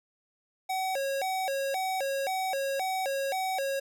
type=tone with vibrato; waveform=square; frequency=643 Hz; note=E5; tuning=43 cents flat; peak=-29 dBFS; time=0.69-3.8 s; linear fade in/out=10 ms; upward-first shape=square; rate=1.9 Hz; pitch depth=280 cents each way; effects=none